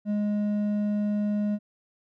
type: tone with hard clipping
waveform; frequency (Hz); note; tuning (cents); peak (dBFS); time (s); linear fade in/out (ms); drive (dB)
sine; 207.7; G#3; 0; -25; 0.05-1.59; 50; 5
effects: none